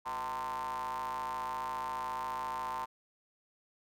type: ring-modulated tone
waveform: square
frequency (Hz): 67.2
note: C2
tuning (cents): +47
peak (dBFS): -33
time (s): 0.05-2.86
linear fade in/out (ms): 20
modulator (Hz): 968
effects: none